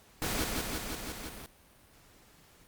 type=noise with echo; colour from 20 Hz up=pink; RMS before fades=-33 dBFS; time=0.22-0.44 s; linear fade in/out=0 ms; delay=170 ms; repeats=6; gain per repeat=-2 dB; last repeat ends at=1.46 s; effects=pink hiss -60 dBFS RMS until 2.67 s + Opus 48 kbps